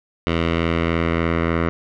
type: tone with low-pass filter sweep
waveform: 10% pulse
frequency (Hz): 83.4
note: E2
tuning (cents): +21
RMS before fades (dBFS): -20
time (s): 0.27-1.69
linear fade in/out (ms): 0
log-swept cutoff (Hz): 2900 to 1800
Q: 1.8
effects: none